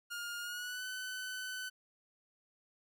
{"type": "tone with pitch glide", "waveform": "sawtooth", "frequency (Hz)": [1416, 1508.9], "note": ["F6", "F#6"], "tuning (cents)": [23, 34], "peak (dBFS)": -36, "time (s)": [0.1, 1.7], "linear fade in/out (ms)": 20, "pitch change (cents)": 111, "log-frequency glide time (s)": [0.4, 0.85], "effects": []}